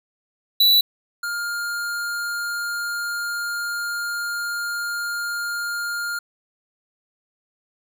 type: tone pair in turn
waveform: square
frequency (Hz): 3951 / 1408.2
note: B7 / F6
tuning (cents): 0 / +14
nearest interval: octave + tritone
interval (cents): 1786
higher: first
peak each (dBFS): -13 / -25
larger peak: first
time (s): 0.6-0.81 / 1.23-6.19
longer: second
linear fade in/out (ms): 5
effects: none